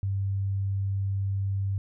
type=tone; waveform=sine; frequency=98 Hz; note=G2; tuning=in tune; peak=-25 dBFS; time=0.03-1.78 s; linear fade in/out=0 ms; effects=none